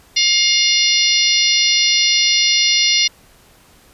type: harmonic tone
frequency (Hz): 709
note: F5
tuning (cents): +26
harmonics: 3 / 4 / 5 / 6 / 7 / 8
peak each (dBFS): -19 / -19 / -19 / -19 / -19 / -19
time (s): 0.16-3.08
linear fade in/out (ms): 10
effects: pink hiss -49 dBFS RMS until 3.93 s + resampled to 32000 Hz